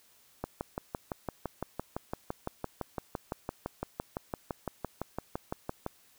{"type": "click train", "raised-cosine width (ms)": 1, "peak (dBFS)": -19, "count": 33, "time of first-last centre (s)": [0.44, 5.864], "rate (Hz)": 5.9, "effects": ["white hiss -63 dBFS RMS until 6.18 s"]}